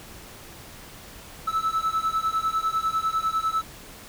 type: beating tone pair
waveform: triangle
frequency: 1304 / 1314 Hz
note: E6 / E6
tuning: -19 / -6 cents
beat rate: 10 Hz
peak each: -24 dBFS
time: 1.47-3.62 s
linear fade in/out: 10 ms
effects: pink hiss -44 dBFS RMS until 4.08 s